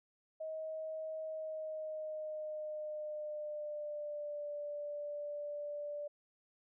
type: tone with pitch glide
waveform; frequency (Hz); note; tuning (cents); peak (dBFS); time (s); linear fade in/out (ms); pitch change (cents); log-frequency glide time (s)
sine; 632 to 586.3; D#5 to D5; +27 to -3; -39; 0.4-6.08; 10; -130; 1.23-4.5
effects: none